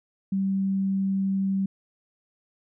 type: tone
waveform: sine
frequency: 193.7 Hz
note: G3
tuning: 20 cents flat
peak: -22 dBFS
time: 0.32-1.66 s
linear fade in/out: 5 ms
effects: none